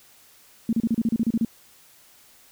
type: tone bursts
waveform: sine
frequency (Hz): 228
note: A#3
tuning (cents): -38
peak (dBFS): -18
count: 11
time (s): 0.69-1.449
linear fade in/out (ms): 2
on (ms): 39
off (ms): 33
effects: white hiss -54 dBFS RMS until 2.51 s